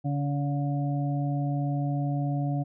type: harmonic tone with a mistuned harmonic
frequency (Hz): 143.1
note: D3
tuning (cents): -45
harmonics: 1 / 2 / 4 / 5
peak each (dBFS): -26 / -32 / -41 / -37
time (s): 0.04-2.64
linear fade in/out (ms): 20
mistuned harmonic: 2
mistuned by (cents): -20
effects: none